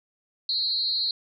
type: tone with amplitude modulation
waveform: sine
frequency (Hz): 4192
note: C8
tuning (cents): +2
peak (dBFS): -19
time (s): 0.49-1.11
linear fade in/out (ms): 2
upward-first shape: sine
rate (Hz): 297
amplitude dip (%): 95
effects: none